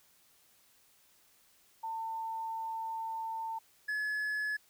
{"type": "tone pair in turn", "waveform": ["sine", "triangle"], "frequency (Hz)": [898, 1705], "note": ["A5", "G#6"], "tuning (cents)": [35, 45], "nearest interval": "major seventh", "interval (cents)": 1110, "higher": "second", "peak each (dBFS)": [-35, -30], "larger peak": "second", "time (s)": [[1.83, 3.59], [3.88, 4.57]], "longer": "first", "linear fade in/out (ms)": 10, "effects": ["white hiss -66 dBFS RMS until 4.69 s"]}